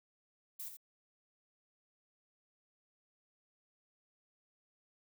violet noise with echo, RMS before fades -44 dBFS, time 0.59-0.69 s, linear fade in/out 10 ms, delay 81 ms, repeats 1, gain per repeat -7 dB, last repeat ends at 0.771 s, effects none

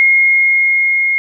sine tone with level ramp, 2147 Hz, C7, 44 cents sharp, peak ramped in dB -6 to -11 dBFS, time 0-1.18 s, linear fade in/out 0 ms, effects none

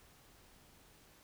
silence, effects pink hiss -63 dBFS RMS until 1.23 s

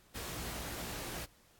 pink noise with comb filter, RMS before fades -42 dBFS, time 0.14-1.26 s, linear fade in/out 20 ms, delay 17 ms, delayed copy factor +0.75, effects pink hiss -65 dBFS RMS until 1.59 s + AAC 64 kbps

